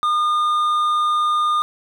sine tone with hard clipping, 1216 Hz, D#6, 40 cents flat, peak -17 dBFS, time 0.03-1.62 s, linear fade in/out 0 ms, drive 5 dB, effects none

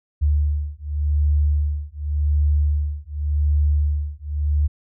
sine beating tone pair, 73.42 / 74.3 Hz, D2 / D2, 0 / +21 cents, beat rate 0.88 Hz, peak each -20 dBFS, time 0.21-4.68 s, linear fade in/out 20 ms, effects none

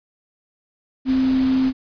sine tone in noise, 261.6 Hz, C4, in tune, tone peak -15 dBFS, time 1.05-1.73 s, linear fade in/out 50 ms, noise pink, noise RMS -33 dBFS, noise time 1.05-1.73 s, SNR +15 dB, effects resampled to 11025 Hz

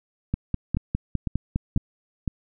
two click trains, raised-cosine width 5 ms, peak -12 / -11 dBFS, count 4 / 8, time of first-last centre 0.77-2.278 / 0.34-1.763 s, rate 1.99 / 4.92 Hz, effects none

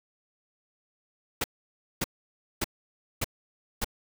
pink noise bursts, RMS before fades -28 dBFS, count 5, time 1.41-3.845 s, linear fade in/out 5 ms, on 31 ms, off 570 ms, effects none

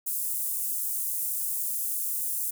pink high-pass noise, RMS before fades -30 dBFS, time 0.06-2.51 s, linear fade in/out 10 ms, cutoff 9400 Hz, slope 24 dB/octave, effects none

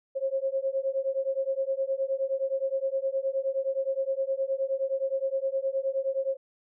sine beating tone pair, 533 / 542.6 Hz, C5 / C#5, +32 / -37 cents, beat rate 9.6 Hz, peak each -29 dBFS, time 0.15-6.37 s, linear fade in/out 20 ms, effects none

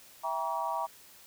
sine chord, E diminished seventh, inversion none, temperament just, 659.3 / 791.1 / 949.3 / 1139.2 Hz, E5 / G5 / Bb5 / Db6, 0 / +16 / +31 / +47 cents, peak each -37 / -37 / -33 / -37 dBFS, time 0.23-0.87 s, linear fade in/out 20 ms, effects white hiss -55 dBFS RMS until 1.26 s

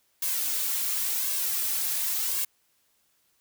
blue noise with flanger, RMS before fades -28 dBFS, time 0.22-2.45 s, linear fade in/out 5 ms, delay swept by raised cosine 1.8 to 3.7 ms, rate 0.92 Hz, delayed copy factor +0.7, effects white hiss -69 dBFS RMS until 3.4 s

